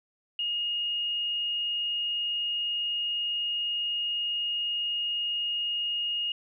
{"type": "tone", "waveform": "sine", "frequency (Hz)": 2858, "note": "F7", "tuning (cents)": 39, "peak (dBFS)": -27, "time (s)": [0.39, 6.32], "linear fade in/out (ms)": 2, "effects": []}